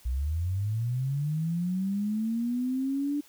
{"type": "linear sweep", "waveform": "sine", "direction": "up", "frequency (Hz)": [58.27, 293.7], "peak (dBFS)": -26, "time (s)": [0.05, 3.21], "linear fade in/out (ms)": 10, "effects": ["white hiss -57 dBFS RMS until 3.28 s"]}